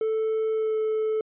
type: tone with pitch glide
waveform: triangle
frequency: 440 to 435.7 Hz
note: A4 to A4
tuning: 0 to -17 cents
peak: -20 dBFS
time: 0.01-1.21 s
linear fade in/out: 2 ms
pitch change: -17 cents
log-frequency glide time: 0.52-0.77 s
effects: tanh soft clip ceiling -16 dBFS + resampled to 8000 Hz